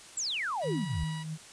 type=exponential sweep; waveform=sine; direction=down; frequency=8030 to 61.74 Hz; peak=-30 dBFS; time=0.17-1.04 s; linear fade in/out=5 ms
type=tone; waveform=15% pulse; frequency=970 Hz; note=B5; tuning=31 cents flat; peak=-35 dBFS; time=0.61-1.24 s; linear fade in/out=20 ms
type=tone with tremolo; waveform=sine; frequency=157.8 Hz; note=D#3; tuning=25 cents sharp; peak=-30 dBFS; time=0.63-1.38 s; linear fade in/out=50 ms; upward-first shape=triangle; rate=2.9 Hz; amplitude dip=60%
effects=white hiss -50 dBFS RMS until 1.52 s + resampled to 22050 Hz